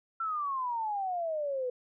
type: exponential sweep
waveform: sine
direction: down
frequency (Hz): 1360 to 490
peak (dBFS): -30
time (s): 0.2-1.7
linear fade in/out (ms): 5
effects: none